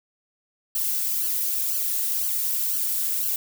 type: noise with flanger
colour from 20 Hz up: violet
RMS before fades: -25 dBFS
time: 0.75-3.36 s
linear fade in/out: 2 ms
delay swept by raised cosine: 0.67 to 2.67 ms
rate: 2 Hz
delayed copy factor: +0.95
effects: none